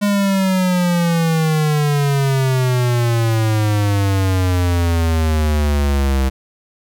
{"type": "exponential sweep", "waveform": "square", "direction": "down", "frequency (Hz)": [206.2, 65.6], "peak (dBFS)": -14, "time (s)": [0.01, 6.3], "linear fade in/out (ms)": 20, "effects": []}